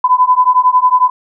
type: beating tone pair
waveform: sine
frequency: 1000 / 1011 Hz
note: B5 / B5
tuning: +21 / +40 cents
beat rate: 11 Hz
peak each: -10 dBFS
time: 0.04-1.1 s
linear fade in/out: 5 ms
effects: none